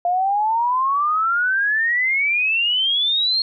sine exponential sweep, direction up, 694 to 4287 Hz, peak -16 dBFS, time 0.05-3.42 s, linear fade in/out 2 ms, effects none

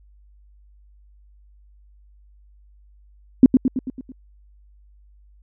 sine tone with echo, 257.7 Hz, C4, 26 cents flat, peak -4 dBFS, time 3.43-3.46 s, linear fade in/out 2 ms, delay 110 ms, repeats 6, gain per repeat -5 dB, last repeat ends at 4.12 s, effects added 50 Hz sine -49 dBFS peak until 5.42 s

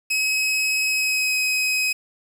sawtooth tone with pitch glide, 2553 to 2530 Hz, D#7 to D#7, +44 to +28 cents, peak -16 dBFS, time 0.1-1.93 s, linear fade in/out 10 ms, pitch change -16 cents, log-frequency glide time 0.88-1.36 s, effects low-pass 12000 Hz 12 dB/octave + 7-bit

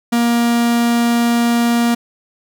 45% pulse tone, 235.9 Hz, A#3, 21 cents sharp, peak -12 dBFS, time 0.12-1.95 s, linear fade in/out 10 ms, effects none

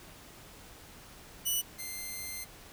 5% pulse tone pair in turn, 2960 / 2087 Hz, F#7 / C7, 0 / -5 cents, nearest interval tritone, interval 605 cents, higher first, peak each -20 / -28 dBFS, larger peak first, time 1.45-1.62 / 1.78-2.45 s, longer second, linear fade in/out 20 ms, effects pink hiss -52 dBFS RMS until 2.72 s

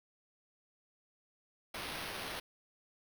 violet noise with sample-and-hold, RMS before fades -42 dBFS, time 1.74-2.4 s, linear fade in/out 5 ms, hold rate 7350 Hz, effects none

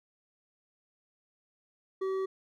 sine tone with hard clipping, 382 Hz, G4, 45 cents flat, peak -31 dBFS, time 2.01-2.26 s, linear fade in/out 10 ms, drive 7 dB, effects none

